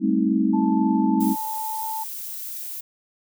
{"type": "chord", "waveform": "sine", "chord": "A half-diminished seventh", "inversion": "third", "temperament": "just", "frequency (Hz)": [198, 220, 264, 316.8], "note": ["G3", "A3", "C4", "Eb4"], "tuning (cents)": [18, 0, 16, 31], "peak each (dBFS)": -23, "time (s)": [0, 1.36], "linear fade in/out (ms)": 50}
{"type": "tone with pitch glide", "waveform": "sine", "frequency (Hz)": [876, 882.6], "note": ["A5", "A5"], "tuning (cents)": [-8, 5], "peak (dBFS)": -27, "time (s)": [0.53, 2.04], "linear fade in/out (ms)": 10, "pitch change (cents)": 13, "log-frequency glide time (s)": [1.7, 1.91]}
{"type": "noise", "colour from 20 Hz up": "violet", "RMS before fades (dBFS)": -33, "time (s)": [1.2, 2.81], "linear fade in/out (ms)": 10}
{"effects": []}